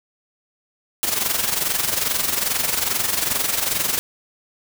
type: noise with amplitude modulation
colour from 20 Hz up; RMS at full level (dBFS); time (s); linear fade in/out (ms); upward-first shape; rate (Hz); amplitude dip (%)
white; -19; 1.03-3.99; 0; sine; 22.4; 65
effects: none